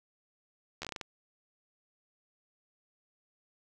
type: slowing click train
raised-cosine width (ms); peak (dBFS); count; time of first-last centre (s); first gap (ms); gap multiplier
0.2; -21; 8; 0.82-1.012; 12; 1.27
effects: 10-bit